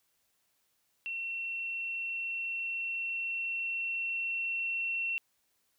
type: tone with level ramp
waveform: sine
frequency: 2714 Hz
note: E7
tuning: 50 cents sharp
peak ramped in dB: -34 to -30 dBFS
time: 1.06-5.18 s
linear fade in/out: 0 ms
effects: white hiss -75 dBFS RMS until 5.78 s